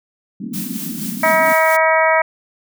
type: band-pass noise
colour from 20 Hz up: white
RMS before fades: -27 dBFS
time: 0.4-1.53 s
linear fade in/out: 5 ms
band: 170 to 270 Hz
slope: 48 dB/octave
type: noise with tremolo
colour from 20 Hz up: blue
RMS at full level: -27 dBFS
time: 0.53-1.77 s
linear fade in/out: 10 ms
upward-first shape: sine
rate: 4.3 Hz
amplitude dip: 45%
type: harmonic tone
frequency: 320 Hz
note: D#4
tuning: 49 cents sharp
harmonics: 2 / 3 / 4 / 5 / 6 / 7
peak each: -15 / -17 / -20 / -23 / -19 / -20 dBFS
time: 1.23-2.22 s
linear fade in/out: 5 ms
effects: none